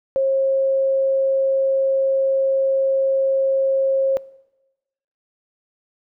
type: tone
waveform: sine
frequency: 538 Hz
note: C5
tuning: 48 cents sharp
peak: -15 dBFS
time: 0.16-4.17 s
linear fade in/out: 0 ms
effects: noise-tail reverb RT60 1.0 s tail -22 dB re dry